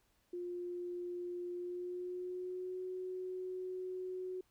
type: tone with pitch glide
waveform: sine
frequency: 353.5 to 369.2 Hz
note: F4 to F#4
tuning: +21 to -4 cents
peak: -39 dBFS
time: 0.33-4.41 s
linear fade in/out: 5 ms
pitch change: +75 cents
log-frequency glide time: 1.54-2.82 s
effects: pink hiss -75 dBFS RMS until 4.5 s